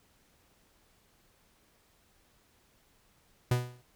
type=tone with exponential decay; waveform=45% pulse; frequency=123.3 Hz; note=B2; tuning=2 cents flat; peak=-22 dBFS; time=3.51-3.82 s; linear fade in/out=5 ms; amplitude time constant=67 ms; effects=pink hiss -67 dBFS RMS until 3.95 s